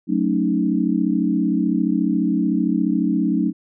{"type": "chord", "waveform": "sine", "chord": "D# half-diminished seventh", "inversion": "first", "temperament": "equal", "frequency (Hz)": [185, 220, 277.2, 311.1], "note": ["F#3", "A3", "C#4", "D#4"], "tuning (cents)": [0, 0, 0, 0], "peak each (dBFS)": -22, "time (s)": [0.07, 3.53], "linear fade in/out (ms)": 50, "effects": []}